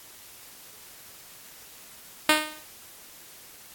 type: tone with exponential decay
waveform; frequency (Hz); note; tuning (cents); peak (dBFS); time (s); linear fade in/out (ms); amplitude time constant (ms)
5% pulse; 307.1; D#4; -23; -3; 2.29-2.64; 2; 74
effects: white hiss -48 dBFS RMS until 3.74 s + AAC 64 kbps